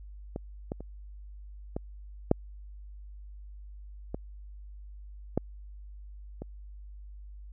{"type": "clicks", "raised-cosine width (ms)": 2, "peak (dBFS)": [-21, -19, -28, -19, -7, -20, -12, -24], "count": 8, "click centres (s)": [0.361, 0.719, 0.806, 1.765, 2.314, 4.145, 5.376, 6.42], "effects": ["added 50 Hz sine -43 dBFS peak until 7.52 s"]}